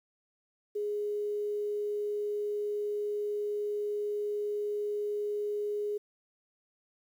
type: tone with quantisation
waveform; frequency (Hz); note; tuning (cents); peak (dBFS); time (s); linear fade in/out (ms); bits
sine; 415.3; G#4; 0; -30; 0.75-5.98; 10; 10
effects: none